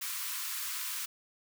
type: high-pass noise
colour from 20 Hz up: white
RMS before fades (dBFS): -37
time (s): 0.01-1.06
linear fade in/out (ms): 10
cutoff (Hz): 970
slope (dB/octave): 96
effects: none